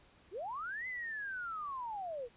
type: linear two-way sweep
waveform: sine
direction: up then down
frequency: 317.4 to 2061 to 450.8 Hz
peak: -38 dBFS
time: 0.31-2.29 s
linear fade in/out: 50 ms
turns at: 0.87 s
effects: pink hiss -64 dBFS RMS until 2.36 s + resampled to 8000 Hz